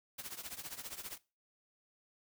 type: noise with tremolo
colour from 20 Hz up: white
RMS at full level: -42 dBFS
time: 0.18-1.18 s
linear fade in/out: 10 ms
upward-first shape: triangle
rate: 15 Hz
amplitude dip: 90%
effects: noise-tail reverb RT60 0.3 s tail -20 dB re dry